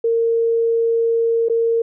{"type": "tone with dropouts", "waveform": "sine", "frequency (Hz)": 459.7, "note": "A#4", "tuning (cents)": -24, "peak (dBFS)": -14, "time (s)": [0.04, 1.82], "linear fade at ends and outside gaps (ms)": 5, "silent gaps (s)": [1.486, 1.497], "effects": []}